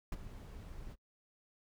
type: noise with ADSR envelope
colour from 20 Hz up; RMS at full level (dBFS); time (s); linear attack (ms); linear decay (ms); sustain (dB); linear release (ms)
brown; -33; 0.12-0.96; 4; 27; -15; 36
effects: noise-tail reverb RT60 0.1 s tail -25 dB re dry

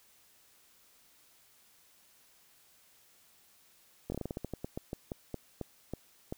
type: slowing click train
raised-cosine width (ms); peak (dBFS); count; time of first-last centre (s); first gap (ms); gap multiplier
2; -23; 18; 4.1-6.325; 21; 1.2
effects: white hiss -64 dBFS RMS until 6.37 s

